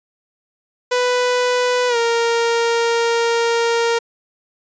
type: tone with pitch glide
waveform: sawtooth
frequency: 495.6 to 465.1 Hz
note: B4 to A#4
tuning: +6 to -4 cents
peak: -11 dBFS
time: 0.91-3.99 s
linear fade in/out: 10 ms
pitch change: -110 cents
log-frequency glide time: 1.88-1.97 s
effects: resampled to 16000 Hz